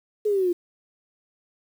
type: exponential sweep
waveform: sine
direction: down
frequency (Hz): 430.8 to 343.4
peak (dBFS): -19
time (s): 0.25-0.53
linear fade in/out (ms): 10
effects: 8-bit